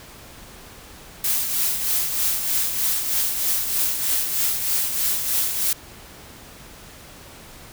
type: noise with tremolo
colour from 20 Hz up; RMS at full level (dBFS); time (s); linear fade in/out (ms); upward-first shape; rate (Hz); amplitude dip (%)
blue; -20; 1.24-5.73; 2; triangle; 3.2; 55
effects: pink hiss -43 dBFS RMS until 7.72 s